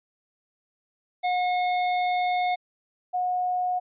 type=tone pair in turn; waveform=square / sine; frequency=723 / 726.3 Hz; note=F#5 / F#5; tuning=-40 / -32 cents; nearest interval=unison; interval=8 cents; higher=second; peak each=-23 dBFS; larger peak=neither; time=1.23-2.56 / 3.13-3.8 s; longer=first; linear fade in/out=20 ms; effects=resampled to 8000 Hz